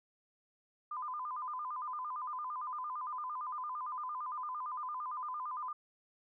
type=tone with vibrato; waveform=sine; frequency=1106 Hz; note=C#6; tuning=4 cents flat; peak=-37 dBFS; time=0.91-5.73 s; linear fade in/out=5 ms; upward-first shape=square; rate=8.8 Hz; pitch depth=150 cents each way; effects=none